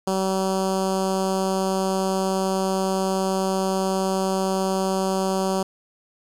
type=tone with notch filter; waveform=10% pulse; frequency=190.6 Hz; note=G3; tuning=48 cents flat; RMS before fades=-23 dBFS; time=0.07-5.63 s; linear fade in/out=5 ms; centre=2200 Hz; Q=0.58; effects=low-pass 10000 Hz 12 dB/octave + 8-bit